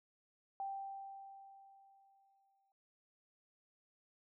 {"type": "tone with exponential decay", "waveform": "sine", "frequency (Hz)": 784, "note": "G5", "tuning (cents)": 0, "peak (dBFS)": -38, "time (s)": [0.6, 2.72], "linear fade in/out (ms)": 1, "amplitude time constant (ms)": 460, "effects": []}